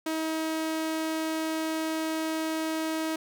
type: tone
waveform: sawtooth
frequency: 318.5 Hz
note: D#4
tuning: 41 cents sharp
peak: -24 dBFS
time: 0.06-3.16 s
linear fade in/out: 5 ms
effects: none